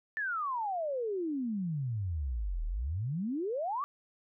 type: exponential two-way sweep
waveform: sine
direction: down then up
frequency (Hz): 1792 to 37.22 to 1194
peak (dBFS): -31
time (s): 0.17-3.84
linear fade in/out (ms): 0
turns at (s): 2.65
effects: none